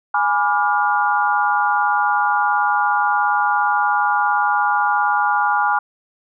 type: chord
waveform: sine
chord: G# diminished seventh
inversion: none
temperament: equal with one note detuned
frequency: 830.6 / 987.8 / 1174.7 / 1416.4 Hz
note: G#5 / B5 / D6 / F6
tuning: 0 / 0 / 0 / +24 cents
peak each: -18 / -22 / -22 / -20 dBFS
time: 0.14-5.79 s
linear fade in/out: 5 ms
effects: none